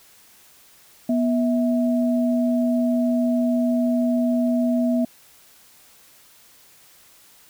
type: tone pair together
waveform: sine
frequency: 243.5 / 650 Hz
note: B3 / E5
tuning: -24 / -24 cents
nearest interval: octave + perfect fourth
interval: 1700 cents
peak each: -18 / -25 dBFS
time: 1.09-5.05 s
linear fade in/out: 5 ms
effects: white hiss -52 dBFS RMS until 7.49 s